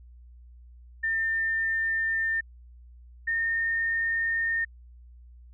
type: tone pair in turn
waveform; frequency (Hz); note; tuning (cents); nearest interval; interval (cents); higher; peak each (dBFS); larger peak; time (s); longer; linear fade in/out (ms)
sine; 1802 / 1827.2; A6 / A#6; +41 / -35; unison; 24; second; -24; neither; 1.03-2.41 / 3.27-4.65; neither; 10
effects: added 60 Hz sine -47 dBFS peak until 5.53 s